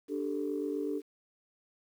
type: chord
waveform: sine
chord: D suspended fourth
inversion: none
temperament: equal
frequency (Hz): 293.7 / 392 / 440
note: D4 / G4 / A4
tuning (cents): 0 / 0 / 0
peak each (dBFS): -34 / -36 / -36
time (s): 0.08-1.02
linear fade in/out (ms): 50
effects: tanh soft clip ceiling -22 dBFS + 10-bit